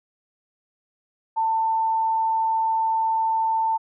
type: tone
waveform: sine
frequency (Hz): 893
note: A5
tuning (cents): +25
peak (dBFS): -19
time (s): 1.36-3.78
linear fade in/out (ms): 20
effects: none